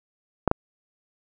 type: clicks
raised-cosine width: 1 ms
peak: -4 dBFS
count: 2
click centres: 0.477 / 0.514 s
effects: none